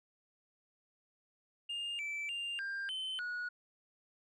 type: tone with pitch steps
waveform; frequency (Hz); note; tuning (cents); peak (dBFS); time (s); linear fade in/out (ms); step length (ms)
sine; 2817 / 2321 / 2796 / 1593 / 3065 / 1458; F7 / D7 / F7 / G6 / G7 / F#6; +14 / -21 / +1 / +27 / -40 / -26; -34; 1.69-3.49; 10; 300
effects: tanh soft clip ceiling -36 dBFS